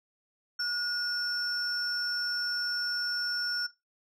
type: tone pair together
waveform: sine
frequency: 1443 / 5420 Hz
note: F#6 / E8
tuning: -44 / +47 cents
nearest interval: octave + major seventh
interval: 2291 cents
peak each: -32 / -29 dBFS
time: 0.59-3.67 s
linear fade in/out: 10 ms
effects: noise-tail reverb RT60 0.2 s tail -17 dB re dry + tanh soft clip ceiling -22 dBFS